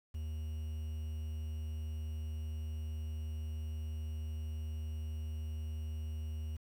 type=tone with quantisation; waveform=triangle; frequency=77.7 Hz; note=D#2; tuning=2 cents flat; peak=-35 dBFS; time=0.14-6.57 s; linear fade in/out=10 ms; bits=10; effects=none